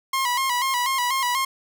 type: tone with vibrato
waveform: sawtooth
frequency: 1022 Hz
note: C6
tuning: 41 cents flat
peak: -17 dBFS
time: 0.13-1.45 s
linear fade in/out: 5 ms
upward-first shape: square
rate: 4.1 Hz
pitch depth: 77 cents each way
effects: none